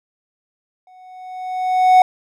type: tone with exponential growth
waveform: triangle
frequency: 740 Hz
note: F#5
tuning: in tune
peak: -3 dBFS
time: 0.87-2.02 s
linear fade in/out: 2 ms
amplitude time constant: 250 ms
effects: none